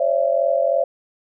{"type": "tone cluster", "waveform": "sine", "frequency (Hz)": [535, 578, 671], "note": ["C5", "D5", "E5"], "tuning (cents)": [38, -28, 31], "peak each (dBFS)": -20, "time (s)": [0, 0.84], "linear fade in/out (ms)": 5, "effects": []}